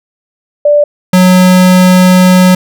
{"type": "tone pair in turn", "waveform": ["sine", "square"], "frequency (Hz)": [587.3, 183.29], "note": ["D5", "F#3"], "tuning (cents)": [0, -16], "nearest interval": "octave + minor sixth", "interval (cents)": 2016, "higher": "first", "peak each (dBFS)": -3, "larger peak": "neither", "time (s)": [[0.65, 0.84], [1.13, 2.55]], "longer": "second", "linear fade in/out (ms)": 5, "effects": []}